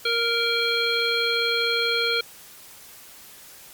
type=harmonic tone; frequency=466.2 Hz; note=A#4; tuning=in tune; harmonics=1 / 3 / 5 / 7 / 9; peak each=-27 / -27 / -27 / -27 / -27 dBFS; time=0.05-2.21 s; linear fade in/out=5 ms; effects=white hiss -46 dBFS RMS until 3.73 s + Opus 48 kbps